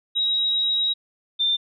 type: tone pair in turn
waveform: sine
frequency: 3823 / 3584 Hz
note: A#7 / A7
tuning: +43 / +31 cents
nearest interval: minor second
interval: 112 cents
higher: first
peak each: -19 / -18 dBFS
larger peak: second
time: 0.15-0.94 / 1.39-1.57 s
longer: first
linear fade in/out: 20 ms
effects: none